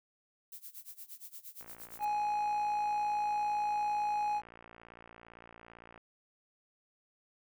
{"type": "noise with tremolo", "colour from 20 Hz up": "violet", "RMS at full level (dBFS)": -46, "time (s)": [0.52, 2.05], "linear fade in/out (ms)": 5, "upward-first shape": "sine", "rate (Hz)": 8.6, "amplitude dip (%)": 90}
{"type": "click train", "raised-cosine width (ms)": 0.5, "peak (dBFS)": -37, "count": 253, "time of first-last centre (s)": [1.61, 5.977], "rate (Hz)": 57.7}
{"type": "tone", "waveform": "triangle", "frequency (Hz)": 835, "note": "G#5", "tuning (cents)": 9, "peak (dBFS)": -28, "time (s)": [1.99, 4.42], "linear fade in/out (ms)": 50}
{"effects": []}